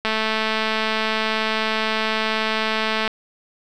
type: click train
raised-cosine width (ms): 0.3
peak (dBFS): -6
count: 664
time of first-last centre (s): 0.05-3.077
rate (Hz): 219
effects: none